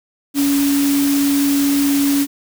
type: tone in noise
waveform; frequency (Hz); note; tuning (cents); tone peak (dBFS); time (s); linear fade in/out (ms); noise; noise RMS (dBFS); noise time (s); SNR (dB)
sine; 281.8; C#4; +29; -13; 0.34-2.27; 50; white; -24; 0.34-2.27; +8
effects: none